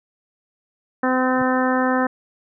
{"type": "harmonic tone", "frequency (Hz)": 256.5, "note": "C4", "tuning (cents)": -34, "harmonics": [1, 2, 3, 4, 5, 6, 7], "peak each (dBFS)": [-20, -23, -25, -26, -27, -28, -28], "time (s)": [1.03, 2.07], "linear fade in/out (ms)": 5}
{"type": "tone with exponential growth", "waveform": "sine", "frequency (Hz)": 138.59, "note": "C#3", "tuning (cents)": 0, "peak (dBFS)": -27, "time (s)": [1.34, 1.42], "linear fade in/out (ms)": 2, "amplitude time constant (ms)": 17}
{"effects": []}